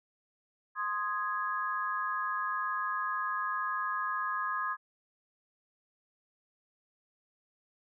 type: chord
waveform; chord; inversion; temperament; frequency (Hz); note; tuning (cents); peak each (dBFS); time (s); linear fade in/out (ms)
sine; Ab major; first; equal; 1046.5 / 1244.5 / 1661.2; C6 / Eb6 / Ab6; 0 / 0 / 0; -35 / -34 / -36; 0.75-4.77; 50
effects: none